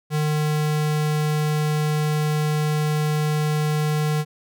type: tone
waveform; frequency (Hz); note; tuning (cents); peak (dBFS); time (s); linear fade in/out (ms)
square; 151.8; D#3; -42; -20; 0.1-4.25; 50
effects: none